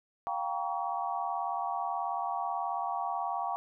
sine chord, G half-diminished seventh, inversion third, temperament just, 705.6 / 784 / 940.8 / 1128.9 Hz, F5 / G5 / Bb5 / Db6, +18 / 0 / +16 / +31 cents, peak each -36 / -35 / -37 / -37 dBFS, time 0.27-3.56 s, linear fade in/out 0 ms, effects none

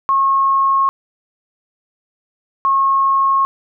sine tone pair in turn, 1087 / 1087 Hz, C#6 / C#6, -34 / -34 cents, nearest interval unison, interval 0 cents, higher neither, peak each -11 / -11 dBFS, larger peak neither, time 0.09-0.89 / 2.65-3.45 s, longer neither, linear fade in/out 0 ms, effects none

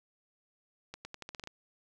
accelerating click train, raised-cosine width 0.2 ms, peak -25 dBFS, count 9, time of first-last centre 0.94-1.474 s, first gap 110 ms, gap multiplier 0.85, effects none

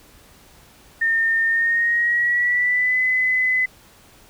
sine tone with pitch glide, 1819 to 2018 Hz, A#6 to B6, -43 to +37 cents, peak -16 dBFS, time 1.01-3.66 s, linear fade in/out 10 ms, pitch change +180 cents, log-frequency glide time 1.47-3.01 s, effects pink hiss -50 dBFS RMS until 4.29 s

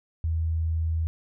sine tone, 81.1 Hz, E2, 28 cents flat, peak -23 dBFS, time 0.24-1.07 s, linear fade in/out 0 ms, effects none

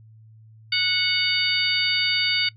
harmonic tone with a mistuned harmonic, 736 Hz, F#5, 9 cents flat, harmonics 2 / 3 / 4 / 5 / 6, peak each -31 / -24 / -26 / -27 / -24 dBFS, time 0.72-2.49 s, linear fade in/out 5 ms, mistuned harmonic 6, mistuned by +67 cents, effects noise-tail reverb RT60 0.1 s tail -21 dB re dry + added 110 Hz sine -46 dBFS peak until 2.56 s

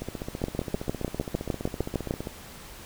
two click trains, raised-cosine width 2 ms, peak -12 / -19 dBFS, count 12 / 35, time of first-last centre 0.44-2.109 / 0.02-2.272 s, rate 6.59 / 15.1 Hz, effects pink hiss -45 dBFS RMS until 2.85 s

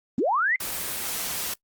sine linear sweep, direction up, 200.7 to 2093 Hz, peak -20 dBFS, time 0.18-0.56 s, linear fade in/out 2 ms
white noise, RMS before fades -30 dBFS, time 0.6-1.54 s, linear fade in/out 5 ms
effects noise-tail reverb RT60 0.1 s tail -24 dB re dry + Opus 24 kbps

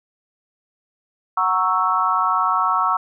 sine chord, F# dominant seventh, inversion none, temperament equal, 740 / 932.3 / 1108.7 / 1318.5 Hz, F#5 / A#5 / C#6 / E6, 0 / 0 / 0 / 0 cents, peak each -25 / -23 / -20 / -20 dBFS, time 1.37-2.97 s, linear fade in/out 5 ms, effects none

